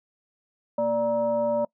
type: tone with frequency modulation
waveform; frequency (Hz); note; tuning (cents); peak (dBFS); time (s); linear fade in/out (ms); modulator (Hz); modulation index
sine; 587.3; D5; 0; -21; 0.78-1.65; 5; 356; 0.65
effects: noise-tail reverb RT60 0.1 s tail -24 dB re dry